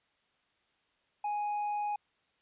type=tone; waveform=triangle; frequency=830.6 Hz; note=G#5; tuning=in tune; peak=-29 dBFS; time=1.24-1.96 s; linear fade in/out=5 ms; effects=white hiss -73 dBFS RMS until 2.41 s + resampled to 8000 Hz